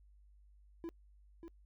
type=tone with echo; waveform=triangle; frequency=334.4 Hz; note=E4; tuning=25 cents sharp; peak=-38 dBFS; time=0.84-0.89 s; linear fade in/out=0 ms; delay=590 ms; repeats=1; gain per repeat=-7 dB; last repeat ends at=1.48 s; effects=noise-tail reverb RT60 0.1 s tail -26 dB re dry + added 50 Hz sine -60 dBFS peak until 1.65 s